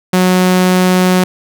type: tone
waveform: sawtooth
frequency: 183.3 Hz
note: F#3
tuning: 16 cents flat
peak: -4 dBFS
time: 0.13-1.24 s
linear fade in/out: 5 ms
effects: none

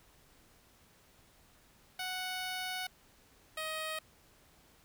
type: tone pair in turn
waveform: 10% pulse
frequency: 740 / 629.1 Hz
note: F#5 / D#5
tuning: 0 / +19 cents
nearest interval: minor third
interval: 281 cents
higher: first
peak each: -28 dBFS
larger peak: neither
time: 1.99-2.87 / 3.57-3.99 s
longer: first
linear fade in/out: 5 ms
effects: pink hiss -64 dBFS RMS until 4.84 s

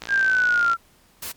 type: click train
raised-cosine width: 0.2 ms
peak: -15 dBFS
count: 42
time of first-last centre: 0.02-0.733 s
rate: 57.5 Hz
type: linear sweep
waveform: sine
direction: down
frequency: 1619 to 1353 Hz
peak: -16 dBFS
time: 0.08-0.77 s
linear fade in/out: 50 ms
type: noise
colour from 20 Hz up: white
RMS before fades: -32 dBFS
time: 1.22-1.32 s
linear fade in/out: 5 ms
effects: pink hiss -57 dBFS RMS until 1.36 s + MP3 96 kbps

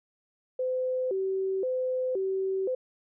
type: tone with vibrato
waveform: sine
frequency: 442.4 Hz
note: A4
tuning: 9 cents sharp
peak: -26 dBFS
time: 0.59-2.75 s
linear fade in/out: 5 ms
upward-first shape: square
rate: 0.96 Hz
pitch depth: 250 cents each way
effects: none

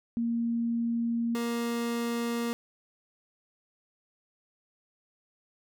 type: tone pair in turn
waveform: sine / 30% pulse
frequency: 233.1 / 234.9 Hz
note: A#3 / A#3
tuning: 0 / +13 cents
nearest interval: unison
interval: 13 cents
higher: second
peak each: -26 dBFS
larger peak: neither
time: 0.17-1.35 / 1.35-2.53 s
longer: neither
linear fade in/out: 0 ms
effects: none

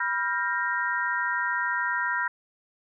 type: tone cluster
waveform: sine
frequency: 978 / 1388 / 1575 / 1863 Hz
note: B5 / F6 / G6 / A#6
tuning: -17 / -11 / +8 / -2 cents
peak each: -30 dBFS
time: 0-2.28 s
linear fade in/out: 5 ms
effects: none

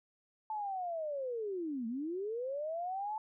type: linear two-way sweep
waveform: sine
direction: down then up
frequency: 880 to 219.2 to 880 Hz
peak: -35 dBFS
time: 0.5-3.18 s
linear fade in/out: 2 ms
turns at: 1.87 s
effects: none

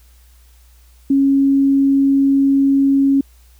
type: tone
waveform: sine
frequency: 274.8 Hz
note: C#4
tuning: 15 cents flat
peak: -10 dBFS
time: 1.1-3.21 s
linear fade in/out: 5 ms
effects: added 60 Hz sine -45 dBFS peak until 3.59 s + white hiss -55 dBFS RMS until 3.59 s

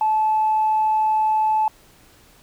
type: tone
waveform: sine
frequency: 867 Hz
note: A5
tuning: 26 cents flat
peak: -15 dBFS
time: 0.01-1.68 s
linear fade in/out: 2 ms
effects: tanh soft clip ceiling -11 dBFS + pink hiss -52 dBFS RMS until 2.42 s

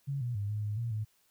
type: tone with pitch steps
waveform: sine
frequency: 139.3 / 121.2 / 101.6 / 105.7 / 104.6 / 116.9 / 107.7 Hz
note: C#3 / B2 / G#2 / G#2 / G#2 / A#2 / A2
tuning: +9 / -32 / -38 / +31 / +13 / +5 / -37 cents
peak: -31 dBFS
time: 0.07-1.05 s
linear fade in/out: 20 ms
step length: 140 ms
effects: white hiss -70 dBFS RMS until 1.3 s

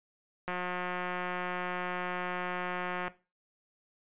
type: click train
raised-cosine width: 0.5 ms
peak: -20 dBFS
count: 469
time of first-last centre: 0.48-3.08 s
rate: 180 Hz
effects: noise-tail reverb RT60 0.3 s tail -17 dB re dry + resampled to 8000 Hz

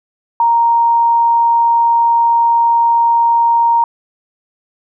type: tone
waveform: sine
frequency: 932.3 Hz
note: A#5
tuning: in tune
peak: -8 dBFS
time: 0.4-3.84 s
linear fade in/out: 2 ms
effects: none

